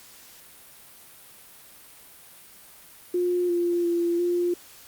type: tone with pitch steps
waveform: sine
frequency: 355.8 / 347.4 / 343.1 / 351 Hz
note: F4 / F4 / F4 / F4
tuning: +32 / -9 / -31 / +9 cents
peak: -21 dBFS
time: 3.14-4.54 s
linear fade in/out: 5 ms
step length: 350 ms
effects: white hiss -49 dBFS RMS until 4.87 s + Opus 48 kbps